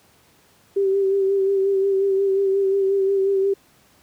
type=tone with vibrato; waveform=sine; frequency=390.4 Hz; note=G4; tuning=7 cents flat; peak=-16 dBFS; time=0.76-3.54 s; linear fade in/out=10 ms; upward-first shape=sine; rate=5.6 Hz; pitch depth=31 cents each way; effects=pink hiss -56 dBFS RMS until 4.02 s + high-pass 80 Hz 12 dB/octave